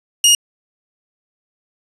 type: tone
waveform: 20% pulse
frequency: 2859 Hz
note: F7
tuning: 40 cents sharp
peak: -3 dBFS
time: 0.24-0.35 s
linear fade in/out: 2 ms
effects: resampled to 32000 Hz + 7-bit